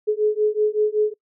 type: beating tone pair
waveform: sine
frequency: 422.3 / 427.6 Hz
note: G#4 / A4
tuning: +29 / -49 cents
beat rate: 5.3 Hz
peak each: -20 dBFS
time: 0.07-1.14 s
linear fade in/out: 20 ms
effects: noise-tail reverb RT60 0.1 s tail -24 dB re dry